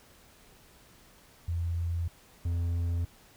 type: tone pair in turn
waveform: sine / triangle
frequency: 85 / 85.64 Hz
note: F2 / F2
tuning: -46 / -33 cents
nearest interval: unison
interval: 13 cents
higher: second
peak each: -28 / -25 dBFS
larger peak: second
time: 1.48-2.08 / 2.45-3.05 s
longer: neither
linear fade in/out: 5 ms
effects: pink hiss -58 dBFS RMS until 3.36 s